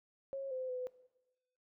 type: tone with pitch steps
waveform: sine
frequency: 544 / 515 / 504 Hz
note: C#5 / C5 / B4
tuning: -33 / -28 / +35 cents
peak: -37 dBFS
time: 0.33-0.87 s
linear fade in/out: 0 ms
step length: 180 ms
effects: noise-tail reverb RT60 1.0 s tail -18 dB re dry